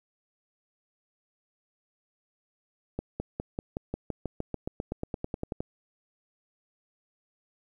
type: accelerating click train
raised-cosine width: 2 ms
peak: -18 dBFS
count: 20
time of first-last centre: 2.99-5.605 s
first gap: 210 ms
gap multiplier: 0.95
effects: 10-bit